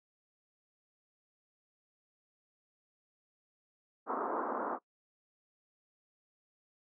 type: band-pass noise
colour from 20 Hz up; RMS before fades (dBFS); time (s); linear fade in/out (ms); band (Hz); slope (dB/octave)
white; -36; 4.06-4.79; 50; 240 to 1300; 48
effects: noise-tail reverb RT60 0.1 s tail -21 dB re dry

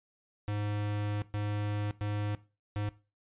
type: tone bursts at uneven times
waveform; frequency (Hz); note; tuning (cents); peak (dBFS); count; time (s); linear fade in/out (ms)
square; 103.83; G#2; 0; -32; 4; 0.48-1.22 / 1.34-1.91 / 2.01-2.35 / 2.76-2.89; 0
effects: noise-tail reverb RT60 0.3 s tail -17 dB re dry + resampled to 8000 Hz

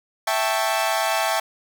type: chord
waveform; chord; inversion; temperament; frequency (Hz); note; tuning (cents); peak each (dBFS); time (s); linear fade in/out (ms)
sawtooth; A dominant seventh; second; equal; 659.3 / 784 / 880 / 1108.7; E5 / G5 / A5 / C#6; 0 / 0 / 0 / 0; -20 / -22 / -22 / -25; 0.27-1.4; 5
effects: none

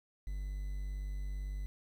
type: tone with quantisation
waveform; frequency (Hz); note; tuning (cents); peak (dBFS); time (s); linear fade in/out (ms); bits
triangle; 48.97; G1; -1; -34; 0.27-1.66; 0; 10
effects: none

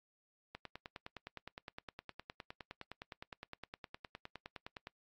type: click train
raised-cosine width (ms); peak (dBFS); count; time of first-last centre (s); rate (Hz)
0.3; -29; 43; 0.55-4.871; 9.72
effects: noise-tail reverb RT60 0.1 s tail -23 dB re dry + AAC 48 kbps

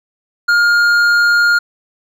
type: tone with hard clipping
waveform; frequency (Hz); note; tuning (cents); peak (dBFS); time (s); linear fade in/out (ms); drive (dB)
triangle; 1415; F6; +22; -10; 0.48-1.59; 10; 10
effects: none

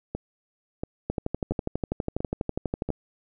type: two click trains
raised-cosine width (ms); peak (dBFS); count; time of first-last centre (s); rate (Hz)
2; -13 / -16; 23 / 5; 1.1-2.903 / 0.15-2.89; 12.2 / 1.46
effects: none

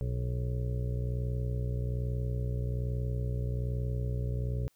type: harmonic tone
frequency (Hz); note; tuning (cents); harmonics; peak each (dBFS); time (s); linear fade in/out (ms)
61.2; B1; -15; 1 / 2 / 3 / 5 / 6 / 7 / 8 / 9; -33 / -32 / -44 / -51 / -53 / -44 / -56 / -48; 0.01-4.68; 0
effects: white hiss -71 dBFS RMS until 4.75 s

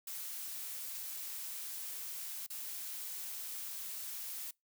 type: noise with dropouts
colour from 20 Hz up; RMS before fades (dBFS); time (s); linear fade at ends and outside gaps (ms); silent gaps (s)
blue; -43; 0.07-4.51; 5; 2.465-2.501
effects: noise-tail reverb RT60 0.2 s tail -25 dB re dry

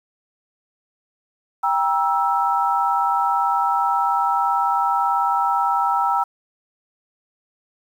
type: chord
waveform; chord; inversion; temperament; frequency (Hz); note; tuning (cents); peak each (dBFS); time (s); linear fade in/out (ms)
sine; E diminished; first; just; 791.1 / 949.3 / 1318.5; G5 / Bb5 / E6; +16 / +31 / 0; -21; 1.63-6.24; 10
effects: 8-bit

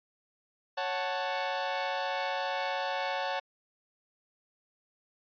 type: chord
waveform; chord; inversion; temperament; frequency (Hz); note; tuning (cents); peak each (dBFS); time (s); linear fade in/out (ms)
sawtooth; F# minor; second; equal; 554.4 / 740 / 880; C#5 / F#5 / A5; 0 / 0 / 0; -31; 0.77-3.4; 10
effects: resampled to 11025 Hz

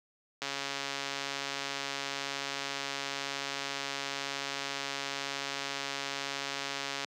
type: click train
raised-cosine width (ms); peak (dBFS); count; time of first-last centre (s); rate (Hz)
0.2; -17; 922; 0.42-7.046; 139
effects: high-pass 200 Hz 12 dB/octave

